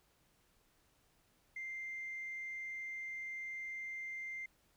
sine tone, 2093 Hz, C7, in tune, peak -40 dBFS, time 1.56-4.46 s, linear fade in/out 5 ms, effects tanh soft clip ceiling -37 dBFS + pink hiss -73 dBFS RMS until 4.76 s

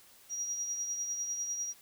sine tone with tremolo, 5740 Hz, F8, 47 cents sharp, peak -31 dBFS, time 0.29-1.74 s, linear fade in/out 50 ms, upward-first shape triangle, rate 10 Hz, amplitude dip 50%, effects white hiss -59 dBFS RMS until 1.81 s

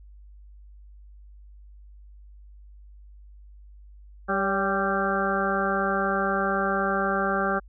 harmonic tone with a mistuned harmonic, 196 Hz, G3, in tune, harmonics 1 / 2 / 3 / 4 / 6 / 7 / 8, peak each -30 / -30 / -30 / -30 / -30 / -30 / -30 dBFS, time 4.28-7.6 s, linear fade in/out 20 ms, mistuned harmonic 3, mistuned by -39 cents, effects added 50 Hz sine -45 dBFS peak until 7.68 s

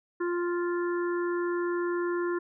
harmonic tone, 349.2 Hz, F4, in tune, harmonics 1 / 3 / 4 / 5, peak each -27 / -37 / -39 / -41 dBFS, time 0.2-2.39 s, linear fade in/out 10 ms, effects none

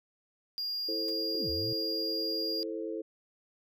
triangle tone, 4820 Hz, D8, 44 cents sharp, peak -31 dBFS, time 0.58-2.63 s, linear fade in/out 0 ms
sine chord, A minor, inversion second, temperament just, 330 / 440 / 528 Hz, E4 / A4 / C5, +2 / 0 / +16 cents, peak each -37 / -37 / -41 dBFS, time 0.88-3.02 s, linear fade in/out 10 ms
white noise with exponential decay, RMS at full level -46 dBFS, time 1.08-1.16 s, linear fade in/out 1 ms, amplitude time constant 16 ms
sine linear two-way sweep, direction down then up, 392 to 70.3 to 128.4 Hz, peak -37 dBFS, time 1.35-1.73 s, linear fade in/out 0 ms, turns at 1.5 s
effects none

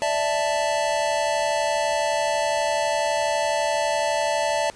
square chord, D suspended second, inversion none, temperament equal, 587.3 / 659.3 / 880 Hz, D5 / E5 / A5, 0 / 0 / 0 cents, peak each -26 / -26 / -26 dBFS, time 0.02-4.7 s, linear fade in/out 0 ms, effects pink hiss -48 dBFS RMS until 4.75 s + resampled to 22050 Hz

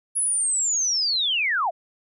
sine linear sweep, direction down, 10548 to 595 Hz, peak -20 dBFS, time 0.15-1.71 s, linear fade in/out 20 ms, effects none

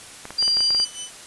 clicks, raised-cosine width 0.5 ms, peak -19 dBFS, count 9, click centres 0.254 / 0.306 / 0.426 / 0.479 / 0.57 / 0.606 / 0.706 / 0.748 / 0.8 s
sine tone, 4763 Hz, D8, 24 cents sharp, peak -17 dBFS, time 0.38-0.85 s, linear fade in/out 10 ms
15% pulse tone with tremolo, 3000 Hz, F#7, 23 cents sharp, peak -22 dBFS, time 0.41-1.11 s, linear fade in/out 10 ms, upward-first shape sine, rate 5.4 Hz, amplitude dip 80%
effects white hiss -41 dBFS RMS until 1.26 s + resampled to 24000 Hz

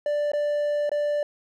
triangle tone with dropouts, 588 Hz, D5, 2 cents sharp, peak -20 dBFS, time 0.06-1.23 s, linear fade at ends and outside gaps 2 ms, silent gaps 0.318-0.334 / 0.894-0.916 s, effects none

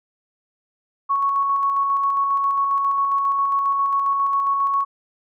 sine tone with tremolo, 1108.7 Hz, C#6, in tune, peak -16 dBFS, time 1.09-4.85 s, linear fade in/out 20 ms, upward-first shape square, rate 7.4 Hz, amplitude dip 25%, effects none

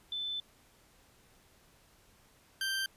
sine / 20% pulse tone pair in turn, 3520 / 1568 Hz, A7 / G6, 0 / 0 cents, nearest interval octave + major second, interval 1400 cents, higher first, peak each -34 / -27 dBFS, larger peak second, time 0.12-0.4 / 2.61-2.86 s, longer first, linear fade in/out 2 ms, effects pink hiss -64 dBFS RMS until 2.96 s + resampled to 32000 Hz

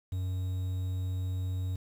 triangle tone with quantisation, 92.5 Hz, F#2, in tune, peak -28 dBFS, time 0.12-1.76 s, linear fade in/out 5 ms, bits 9, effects none

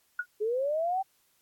sine tone with exponential decay, 1453 Hz, F#6, 32 cents flat, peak -24 dBFS, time 0.19-0.26 s, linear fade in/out 5 ms, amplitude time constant 15 ms
sine linear sweep, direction up, 410 to 784 Hz, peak -26 dBFS, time 0.4-1.03 s, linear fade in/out 20 ms
effects white hiss -69 dBFS RMS until 1.41 s + AAC 64 kbps

